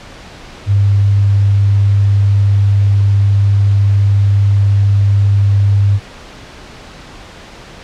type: tone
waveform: sine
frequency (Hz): 100.3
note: G2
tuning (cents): +40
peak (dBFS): -7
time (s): 0.66-6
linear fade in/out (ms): 50
effects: pink hiss -34 dBFS RMS until 7.83 s + low-pass 5000 Hz 12 dB/octave